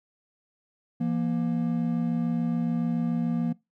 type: tone pair together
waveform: triangle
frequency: 169.3 / 236.3 Hz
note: E3 / A#3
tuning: +46 / +24 cents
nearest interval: tritone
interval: 578 cents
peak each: -26 / -24 dBFS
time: 1-3.53 s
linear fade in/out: 10 ms
effects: noise-tail reverb RT60 0.2 s tail -20 dB re dry